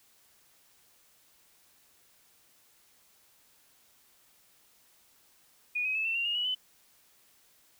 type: tone with pitch steps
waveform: sine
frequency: 2458 / 2531 / 2607 / 2685 / 2765 / 2848 / 2933 / 3021 Hz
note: D#7 / D#7 / E7 / E7 / F7 / F7 / F#7 / F#7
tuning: -22 / +29 / -20 / +31 / -18 / +33 / -16 / +35 cents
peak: -28 dBFS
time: 5.75-6.55 s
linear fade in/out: 10 ms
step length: 100 ms
effects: white hiss -64 dBFS RMS until 7.79 s

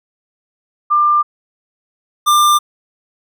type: tone pair in turn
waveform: sine / square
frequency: 1193 / 1193 Hz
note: D6 / D6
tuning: +27 / +27 cents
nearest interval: unison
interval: 0 cents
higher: neither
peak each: -9 dBFS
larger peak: neither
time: 0.9-1.23 / 2.26-2.59 s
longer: neither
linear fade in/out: 20 ms
effects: none

